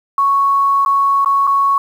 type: tone with dropouts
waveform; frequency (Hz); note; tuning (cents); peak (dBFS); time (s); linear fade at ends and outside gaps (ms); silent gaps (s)
sine; 1108.7; C#6; 0; -10; 0.18-1.78; 2; 0.85-0.86 / 1.247-1.259 / 1.47-1.474
effects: 7-bit